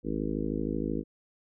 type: harmonic tone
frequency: 53 Hz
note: G#1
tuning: 36 cents sharp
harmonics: 1 / 3 / 4 / 5 / 6 / 7 / 8 / 9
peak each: -38 / -37 / -36 / -34 / -35 / -40 / -39 / -40 dBFS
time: 0.03-1.04 s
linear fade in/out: 50 ms
effects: none

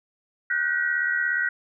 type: tone cluster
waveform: sine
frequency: 1461 / 1538 / 1910 Hz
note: F#6 / G6 / A#6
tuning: -22 / -33 / +42 cents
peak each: -26 dBFS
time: 0.5-1.49 s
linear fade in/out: 5 ms
effects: none

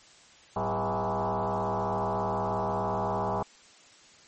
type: tone with frequency modulation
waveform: sine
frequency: 107.4 Hz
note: A2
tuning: 41 cents flat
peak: -26 dBFS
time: 0.56-3.43 s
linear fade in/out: 5 ms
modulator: 149 Hz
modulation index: 6.7
effects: white hiss -55 dBFS RMS until 4.27 s + MP3 32 kbps

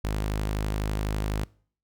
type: tone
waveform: sawtooth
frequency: 52 Hz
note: G#1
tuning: 3 cents sharp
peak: -22 dBFS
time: 0.04-1.44 s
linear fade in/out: 5 ms
effects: noise-tail reverb RT60 0.5 s tail -24 dB re dry

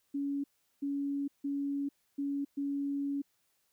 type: tone bursts at uneven times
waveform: sine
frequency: 281.3 Hz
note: C#4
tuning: 26 cents sharp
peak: -31 dBFS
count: 5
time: 0.14-0.44 / 0.82-1.28 / 1.44-1.89 / 2.18-2.45 / 2.57-3.22 s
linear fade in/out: 10 ms
effects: white hiss -75 dBFS RMS until 3.72 s

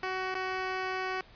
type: tone with dropouts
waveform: 10% pulse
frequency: 374.6 Hz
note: F#4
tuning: 21 cents sharp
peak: -23 dBFS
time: 0.03-1.21 s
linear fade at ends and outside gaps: 1 ms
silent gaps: 0.343-0.351 s
effects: pink hiss -56 dBFS RMS until 1.35 s + resampled to 11025 Hz

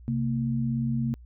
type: tone pair together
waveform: sine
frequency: 132.16 / 229.3 Hz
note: C3 / A#3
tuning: +18 / -28 cents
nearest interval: minor seventh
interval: 954 cents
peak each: -27 dBFS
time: 0.08-1.14 s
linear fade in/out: 0 ms
effects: added 60 Hz sine -45 dBFS peak until 1.25 s

